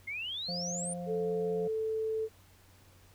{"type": "exponential sweep", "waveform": "sine", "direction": "up", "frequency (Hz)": [2093, 9397], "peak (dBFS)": -35, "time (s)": [0.07, 0.94], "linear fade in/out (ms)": 10}
{"type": "harmonic tone", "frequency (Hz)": 175.6, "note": "F3", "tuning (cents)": 10, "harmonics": [1, 3, 4], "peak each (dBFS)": [-38, -41, -45], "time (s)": [0.48, 1.68], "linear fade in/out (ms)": 10}
{"type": "tone", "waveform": "sine", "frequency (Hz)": 440, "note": "A4", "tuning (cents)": 0, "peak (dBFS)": -30, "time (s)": [1.06, 2.29], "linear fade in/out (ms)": 50}
{"effects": ["added 93 Hz sine -60 dBFS peak until 3.14 s", "pink hiss -62 dBFS RMS until 3.14 s"]}